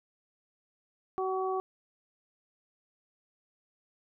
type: harmonic tone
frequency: 377.1 Hz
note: F#4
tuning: 33 cents sharp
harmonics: 1 / 2 / 3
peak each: -31 / -34 / -36 dBFS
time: 1.18-1.6 s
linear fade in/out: 0 ms
effects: none